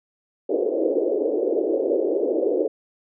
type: band-pass noise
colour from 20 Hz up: white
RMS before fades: -22 dBFS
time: 0.49-2.68 s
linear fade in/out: 10 ms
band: 320 to 530 Hz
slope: 48 dB/octave
effects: none